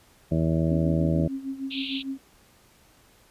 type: harmonic tone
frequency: 80.9 Hz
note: E2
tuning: 32 cents flat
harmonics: 1 / 2 / 3 / 4 / 5 / 6 / 7 / 8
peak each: -29 / -23 / -31 / -29 / -38 / -39 / -32 / -36 dBFS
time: 0.31-1.28 s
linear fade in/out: 10 ms
type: tone with tremolo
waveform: sine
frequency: 270 Hz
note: C#4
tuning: 45 cents flat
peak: -27 dBFS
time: 0.7-2.18 s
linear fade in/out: 10 ms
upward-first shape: sine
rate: 6.6 Hz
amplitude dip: 75%
type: band-pass noise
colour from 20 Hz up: pink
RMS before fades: -34 dBFS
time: 1.7-2.03 s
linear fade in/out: 20 ms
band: 2500 to 4000 Hz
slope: 96 dB/octave
effects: pink hiss -58 dBFS RMS until 3.3 s + resampled to 32000 Hz